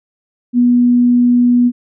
sine tone, 243.7 Hz, B3, 23 cents flat, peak -7 dBFS, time 0.53-1.72 s, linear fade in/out 50 ms, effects none

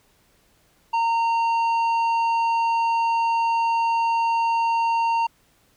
triangle tone with tanh clipping, 920 Hz, A#5, 23 cents flat, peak -20 dBFS, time 0.93-5.27 s, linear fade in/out 10 ms, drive 12 dB, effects pink hiss -61 dBFS RMS until 5.76 s

